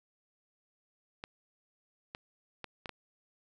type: clicks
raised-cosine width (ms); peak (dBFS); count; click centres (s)
0.3; -24; 5; 1.239 / 2.149 / 2.643 / 2.858 / 2.893
effects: none